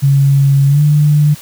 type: tone with pitch glide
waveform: sine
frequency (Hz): 138.59 to 148.54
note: C#3 to D3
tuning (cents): 0 to +20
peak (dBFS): -6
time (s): 0.02-1.35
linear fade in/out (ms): 20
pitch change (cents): +120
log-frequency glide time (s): 0.68-0.81
effects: white hiss -35 dBFS RMS until 1.41 s